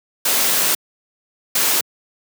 white noise bursts at uneven times, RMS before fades -17 dBFS, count 2, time 0.25-0.75 / 1.55-1.81 s, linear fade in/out 5 ms, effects high-pass 200 Hz 12 dB/octave

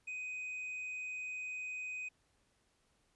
triangle tone, 2504 Hz, D#7, 10 cents sharp, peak -38 dBFS, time 0.07-2.09 s, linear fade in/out 10 ms, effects pink hiss -75 dBFS RMS until 3.15 s + resampled to 24000 Hz

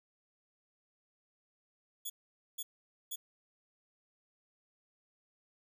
5% pulse tone bursts, 3390 Hz, G#7, 35 cents sharp, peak -30 dBFS, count 3, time 2.05-3.16 s, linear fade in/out 10 ms, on 50 ms, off 480 ms, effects 12-bit

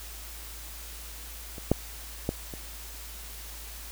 clicks, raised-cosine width 2 ms, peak -28 / -7 / -13 / -25 dBFS, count 4, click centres 1.582 / 1.716 / 2.291 / 2.538 s, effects added 55 Hz sine -43 dBFS peak until 3.91 s + white hiss -44 dBFS RMS until 3.91 s

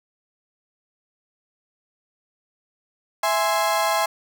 35% pulse chord, E augmented, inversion none, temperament equal, 659.3 / 830.6 / 1046.5 Hz, E5 / G#5 / B#5, 0 / 0 / 0 cents, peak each -22 dBFS, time 3.23-4.06 s, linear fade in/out 5 ms, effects none

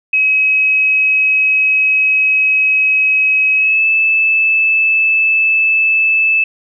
sine tone with pitch glide, 2550 to 2622 Hz, D#7 to E7, +42 to -10 cents, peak -9 dBFS, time 0.13-6.44 s, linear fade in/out 5 ms, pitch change +48 cents, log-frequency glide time 3.55-3.86 s, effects none

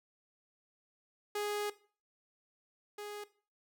sawtooth tone pair in turn, 414.7 / 414.7 Hz, G#4 / G#4, -3 / -3 cents, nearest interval unison, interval 0 cents, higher neither, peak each -30 / -38 dBFS, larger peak first, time 1.35-1.7 / 2.98-3.24 s, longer first, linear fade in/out 5 ms, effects noise-tail reverb RT60 0.4 s tail -17 dB re dry

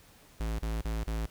square tone bursts, 55 Hz, A1, in tune, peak -31 dBFS, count 4, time 0.4-1.262 s, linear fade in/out 5 ms, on 190 ms, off 34 ms, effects pink hiss -58 dBFS RMS until 1.3 s

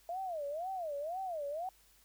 sine tone with vibrato, 660 Hz, E5, 2 cents sharp, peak -36 dBFS, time 0.09-1.69 s, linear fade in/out 2 ms, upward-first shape sine, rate 2 Hz, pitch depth 270 cents each way, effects added 50 Hz sine -70 dBFS peak until 2.04 s + white hiss -66 dBFS RMS until 2.04 s

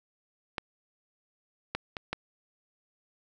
clicks, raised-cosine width 0.3 ms, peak -15 / -14 / -19 / -15 dBFS, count 4, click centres 0.582 / 1.75 / 1.968 / 2.13 s, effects none

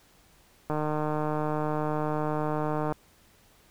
click train, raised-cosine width 1 ms, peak -16 dBFS, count 339, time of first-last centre 0.7-2.924 s, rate 152 Hz, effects pink hiss -60 dBFS RMS until 3.7 s

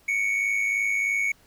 triangle tone pair together, 2219 / 2322 Hz, C#7 / D7, +1 / -20 cents, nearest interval minor second, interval 79 cents, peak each -21 / -29 dBFS, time 0.08-1.32 s, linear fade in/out 5 ms, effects pink hiss -59 dBFS RMS until 1.46 s

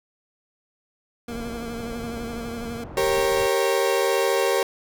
25% pulse tone with vibrato, 233.1 Hz, A#3, in tune, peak -27 dBFS, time 1.28-2.84 s, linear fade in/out 5 ms, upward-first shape sine, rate 12 Hz, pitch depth 36 cents each way
pink low-pass noise, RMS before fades -37 dBFS, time 1.28-3.48 s, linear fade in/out 20 ms, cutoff 890 Hz, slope 12 dB/octave
35% pulse chord, G diminished, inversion none, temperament equal with one note detuned, 392 / 466.2 / 548 Hz, G4 / Bb4 / Db5, 0 / 0 / -20 cents, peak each -22 dBFS, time 2.97-4.63 s, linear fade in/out 2 ms
effects none

